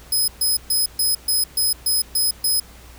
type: tone bursts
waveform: 10% pulse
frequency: 5080 Hz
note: D#8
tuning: 35 cents sharp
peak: -11 dBFS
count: 9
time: 0.12-2.6 s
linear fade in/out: 5 ms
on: 160 ms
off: 130 ms
effects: added 60 Hz sine -44 dBFS peak until 2.98 s + pink hiss -46 dBFS RMS until 2.98 s